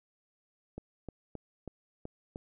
clicks, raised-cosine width 2 ms, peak -27 dBFS, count 6, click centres 0.78 / 1.087 / 1.353 / 1.677 / 2.054 / 2.359 s, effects none

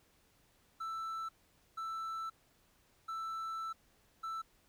triangle tone bursts at uneven times, 1325 Hz, E6, 9 cents sharp, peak -36 dBFS, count 4, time 0.8-1.29 / 1.77-2.3 / 3.08-3.73 / 4.23-4.42 s, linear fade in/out 10 ms, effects pink hiss -70 dBFS RMS until 4.68 s

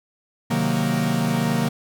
45% pulse chord, C half-diminished seventh, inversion none, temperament equal, 130.81 / 155.56 / 185 / 233.1 Hz, C3 / Eb3 / Gb3 / Bb3, 0 / 0 / 0 / 0 cents, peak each -27 / -25 / -26 / -23 dBFS, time 0.5-1.69 s, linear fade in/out 10 ms, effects none

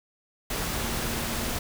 sine tone in noise, 230 Hz, A#3, 23 cents flat, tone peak -38 dBFS, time 0.68-1.56 s, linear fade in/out 5 ms, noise pink, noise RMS -30 dBFS, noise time 0.5-1.59 s, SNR -11 dB, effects none

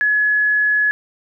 sine tone, 1696 Hz, G#6, 36 cents sharp, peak -13 dBFS, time 0.01-0.91 s, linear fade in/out 0 ms, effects none

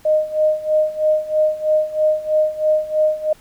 sine tone with tremolo, 617 Hz, D#5, 15 cents flat, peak -11 dBFS, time 0.05-3.33 s, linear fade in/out 5 ms, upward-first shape sine, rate 3.1 Hz, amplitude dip 85%, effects pink hiss -50 dBFS RMS until 3.4 s

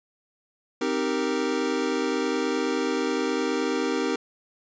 square chord, C minor seventh, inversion none, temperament equal, 261.6 / 311.1 / 392 / 466.2 Hz, C4 / Eb4 / G4 / Bb4, 0 / 0 / 0 / 0 cents, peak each -30 dBFS, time 0.81-4.16 s, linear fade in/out 5 ms, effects resampled to 16000 Hz + 10-bit

